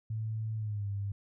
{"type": "tone with pitch glide", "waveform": "sine", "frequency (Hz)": [110, 100.29], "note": ["A2", "G2"], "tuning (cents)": [0, 40], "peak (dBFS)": -32, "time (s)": [0.1, 1.12], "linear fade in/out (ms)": 5, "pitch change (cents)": -160, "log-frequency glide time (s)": [0.56, 0.87], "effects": []}